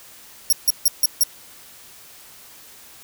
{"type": "tone bursts", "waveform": "10% pulse", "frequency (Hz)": 5588, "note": "F8", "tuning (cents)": 0, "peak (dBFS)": -7, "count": 5, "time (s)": [0.5, 1.235], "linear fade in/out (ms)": 2, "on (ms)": 27, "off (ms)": 150, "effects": ["white hiss -45 dBFS RMS until 3.03 s"]}